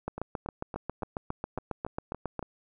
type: two click trains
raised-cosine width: 1 ms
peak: -23 / -18 dBFS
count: 9 / 18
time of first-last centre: 0.18-2.427 / 0.08-2.393 s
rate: 3.56 / 7.35 Hz
effects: none